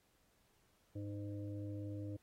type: harmonic tone with a mistuned harmonic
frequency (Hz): 102.4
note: G#2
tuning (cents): -24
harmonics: 1 / 3 / 5 / 6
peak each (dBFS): -43 / -46 / -53 / -60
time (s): 0.95-2.17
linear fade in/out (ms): 10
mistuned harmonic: 6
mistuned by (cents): -23
effects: pink hiss -75 dBFS RMS until 2.22 s + AAC 48 kbps